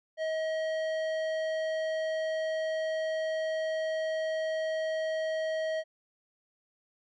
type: tone with tanh clipping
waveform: triangle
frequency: 635 Hz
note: D#5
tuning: 35 cents sharp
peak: -31 dBFS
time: 0.17-5.84 s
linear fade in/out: 50 ms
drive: 17 dB
effects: none